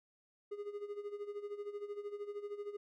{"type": "tone with tremolo", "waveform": "triangle", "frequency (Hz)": 410.7, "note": "G#4", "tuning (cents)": -19, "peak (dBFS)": -36, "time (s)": [0.51, 2.77], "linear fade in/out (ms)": 10, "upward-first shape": "sine", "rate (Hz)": 13, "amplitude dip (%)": 75, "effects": []}